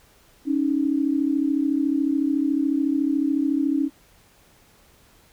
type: tone pair together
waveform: sine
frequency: 277.2 / 311.1 Hz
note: C#4 / D#4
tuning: 0 / 0 cents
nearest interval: major second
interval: 200 cents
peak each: -21 / -23 dBFS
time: 0.45-3.9 s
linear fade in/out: 50 ms
effects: pink hiss -56 dBFS RMS until 5.32 s